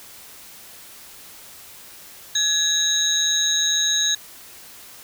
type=tone cluster; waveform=sine; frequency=1683 / 3715 / 3877 / 6510 Hz; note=G#6 / A#7 / B7 / G#8; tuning=+23 / -7 / -33 / -36 cents; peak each=-28 / -25 / -21 / -22 dBFS; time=2.35-4.15 s; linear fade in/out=5 ms; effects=white hiss -43 dBFS RMS until 5.03 s